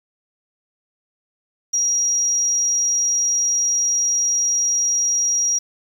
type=tone; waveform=sine; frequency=5710 Hz; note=F8; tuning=37 cents sharp; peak=-16 dBFS; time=1.73-5.59 s; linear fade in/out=10 ms; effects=7-bit